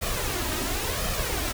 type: noise with flanger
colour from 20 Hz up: pink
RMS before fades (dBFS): -28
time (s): 0.01-1.53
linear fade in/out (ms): 20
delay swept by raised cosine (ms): 1.6 to 3.2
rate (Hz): 0.94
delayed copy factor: +0.6
effects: none